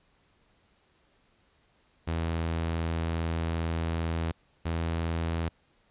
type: tone pair in turn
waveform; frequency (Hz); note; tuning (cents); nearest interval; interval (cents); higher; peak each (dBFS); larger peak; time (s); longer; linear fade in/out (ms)
sawtooth; 82.41 / 82.73; E2 / E2; 0 / +7; unison; 7; second; -24; neither; 2.07-4.32 / 4.65-5.49; first; 10
effects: pink hiss -67 dBFS RMS until 5.9 s + resampled to 8000 Hz